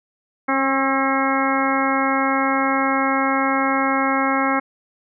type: harmonic tone with a mistuned harmonic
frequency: 269.9 Hz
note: C#4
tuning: 46 cents flat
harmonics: 1 / 2 / 3 / 4 / 5 / 6 / 7 / 8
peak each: -22 / -26 / -24 / -24 / -24 / -28 / -31 / -26 dBFS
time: 0.48-4.6 s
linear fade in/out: 10 ms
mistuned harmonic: 5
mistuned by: -27 cents
effects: none